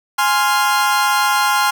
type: chord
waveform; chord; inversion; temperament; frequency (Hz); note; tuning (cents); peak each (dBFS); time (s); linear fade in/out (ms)
40% pulse; F minor; first; equal; 830.6 / 1046.5 / 1396.9; Ab5 / C6 / F6; 0 / 0 / 0; -17; 0.18-1.71; 10
effects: none